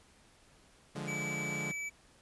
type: chord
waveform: sawtooth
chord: D diminished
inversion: none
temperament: equal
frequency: 146.83 / 174.61 / 207.7 Hz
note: D3 / F3 / Ab3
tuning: 0 / 0 / 0 cents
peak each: -37 / -39 / -39 dBFS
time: 0.95-1.72 s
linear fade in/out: 10 ms
type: tone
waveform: square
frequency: 2300 Hz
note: D7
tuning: 37 cents flat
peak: -37 dBFS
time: 1.07-1.9 s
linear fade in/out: 20 ms
effects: pink hiss -63 dBFS RMS until 2.21 s + resampled to 24000 Hz